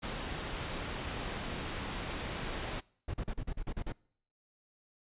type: noise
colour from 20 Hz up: pink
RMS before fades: -38 dBFS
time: 0.02-2.81 s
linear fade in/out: 20 ms
type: noise bursts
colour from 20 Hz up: brown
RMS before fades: -35 dBFS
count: 9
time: 3.08-3.923 s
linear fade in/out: 5 ms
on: 59 ms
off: 39 ms
effects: noise-tail reverb RT60 0.6 s tail -25 dB re dry + resampled to 8000 Hz